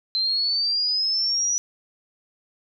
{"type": "exponential sweep", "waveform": "sine", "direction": "up", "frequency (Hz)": [4085, 5900], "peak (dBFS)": -20, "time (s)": [0.15, 1.58], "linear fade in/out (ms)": 0, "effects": []}